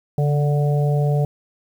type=harmonic tone with a mistuned harmonic; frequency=146.8 Hz; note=D3; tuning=in tune; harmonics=1 / 3 / 4 / 5; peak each=-16 / -26 / -28 / -30 dBFS; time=0.18-1.25 s; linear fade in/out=2 ms; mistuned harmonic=1; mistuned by=-32 cents; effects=8-bit